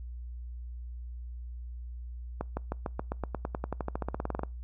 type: accelerating click train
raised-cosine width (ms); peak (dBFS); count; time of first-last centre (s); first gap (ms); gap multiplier
1; -18; 24; 2.41-4.434; 160; 0.94
effects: noise-tail reverb RT60 0.3 s tail -26 dB re dry + added 60 Hz sine -38 dBFS peak until 4.63 s